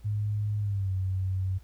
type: tone with pitch glide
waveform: sine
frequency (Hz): 104.6 to 94.27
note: G#2 to F#2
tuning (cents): +13 to +33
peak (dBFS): -26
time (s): 0.04-1.59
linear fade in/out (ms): 20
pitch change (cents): -180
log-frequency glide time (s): 0.59-0.93
effects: added 59 Hz sine -49 dBFS peak until 1.63 s + pink hiss -64 dBFS RMS until 1.63 s